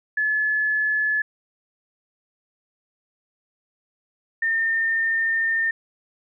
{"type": "tone pair in turn", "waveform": "sine", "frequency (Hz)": [1718, 1813.4], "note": ["A6", "A#6"], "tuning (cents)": [-42, -48], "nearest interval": "minor second", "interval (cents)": 94, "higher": "second", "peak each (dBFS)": -19, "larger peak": "neither", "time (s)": [[0.17, 1.22], [4.42, 5.71]], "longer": "second", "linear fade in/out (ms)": 5, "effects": []}